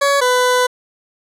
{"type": "tone pair in turn", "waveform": "20% pulse", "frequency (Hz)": [562, 499.4], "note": ["C#5", "B4"], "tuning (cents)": [24, 19], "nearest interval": "major second", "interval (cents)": 205, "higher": "first", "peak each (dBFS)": -7, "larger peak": "neither", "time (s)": [[0.01, 0.21], [0.21, 0.67]], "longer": "second", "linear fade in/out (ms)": 10, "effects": ["low-pass 11000 Hz 12 dB/octave"]}